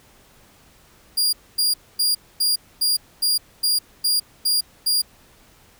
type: tone bursts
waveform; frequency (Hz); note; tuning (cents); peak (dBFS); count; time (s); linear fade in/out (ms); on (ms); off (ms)
sawtooth; 4817; D8; +43; -14; 10; 1.17-5.02; 10; 160; 250
effects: pink hiss -53 dBFS RMS until 5.79 s